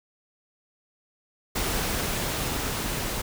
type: noise with level ramp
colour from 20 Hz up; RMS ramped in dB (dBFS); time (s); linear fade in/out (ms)
pink; -27 to -30; 1.55-3.22; 10
effects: none